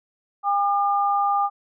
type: tone pair together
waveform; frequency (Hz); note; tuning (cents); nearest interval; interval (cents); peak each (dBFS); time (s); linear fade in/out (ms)
sine; 806 / 1206; G5 / D6; +48 / +46; perfect fifth; 698; -20 / -22; 0.43-1.5; 50
effects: none